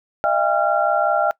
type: tone cluster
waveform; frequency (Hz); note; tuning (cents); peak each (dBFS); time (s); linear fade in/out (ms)
sine; 614 / 679 / 802 / 1376; D#5 / F5 / G5 / F6; -23 / -49 / +39 / -26; -21; 0.24-1.31; 0
effects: noise-tail reverb RT60 0.1 s tail -22 dB re dry